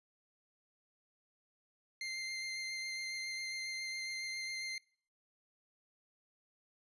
25% pulse tone with vibrato, 2093 Hz, C7, in tune, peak -35 dBFS, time 2.01-4.78 s, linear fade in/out 2 ms, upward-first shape sine, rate 7.3 Hz, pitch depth 11 cents each way, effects noise-tail reverb RT60 0.5 s tail -24 dB re dry + resampled to 24000 Hz

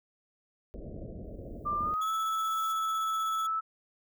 pink low-pass noise, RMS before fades -42 dBFS, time 0.74-1.94 s, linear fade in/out 0 ms, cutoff 660 Hz, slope 96 dB/octave
violet noise with exponential growth, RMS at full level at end -46 dBFS, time 1.24-2.72 s, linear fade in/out 0 ms, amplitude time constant 320 ms
sine tone with pitch glide, 1188 to 1310.6 Hz, D6 to E6, +20 to -10 cents, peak -28 dBFS, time 1.65-3.61 s, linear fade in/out 20 ms, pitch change +170 cents, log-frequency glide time 1.78-2.11 s
sawtooth tone with tremolo, 3381 Hz, G#7, 30 cents sharp, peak -37 dBFS, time 2.01-3.47 s, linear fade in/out 10 ms, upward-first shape square, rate 16 Hz, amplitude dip 35%
effects none

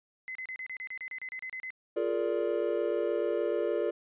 sine tone bursts, 2042 Hz, C7, 43 cents flat, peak -36 dBFS, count 14, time 0.28-1.704 s, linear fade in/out 0 ms, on 72 ms, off 32 ms
triangle chord, Bb dominant seventh, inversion second, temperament just, 349.6 / 419.5 / 466.2 / 582.7 Hz, F4 / Ab4 / Bb4 / D5, +2 / +17 / 0 / -14 cents, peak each -31 dBFS, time 1.96-3.91 s, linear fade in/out 10 ms
effects resampled to 8000 Hz

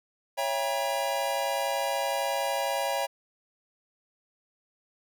square chord, C# diminished seventh, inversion none, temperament just, 554.4 / 665.2 / 798.3 / 957.9 Hz, C#5 / E5 / G5 / Bb5, 0 / +16 / +31 / +47 cents, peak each -32 / -34 / -33 / -34 dBFS, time 0.37-3.07 s, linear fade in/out 20 ms, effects none

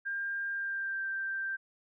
sine tone with pitch glide, 1600 to 1571.6 Hz, G6 to G6, +35 to +4 cents, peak -32 dBFS, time 0.05-1.57 s, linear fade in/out 20 ms, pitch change -31 cents, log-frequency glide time 0.51-1.05 s, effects none

